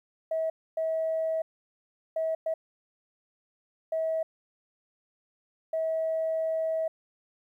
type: tone bursts at uneven times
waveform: sine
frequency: 644 Hz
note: E5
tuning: 41 cents flat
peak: -25 dBFS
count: 6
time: 0.31-0.5 / 0.77-1.42 / 2.16-2.35 / 2.46-2.54 / 3.92-4.23 / 5.73-6.88 s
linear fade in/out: 5 ms
effects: tanh soft clip ceiling -21 dBFS + 11-bit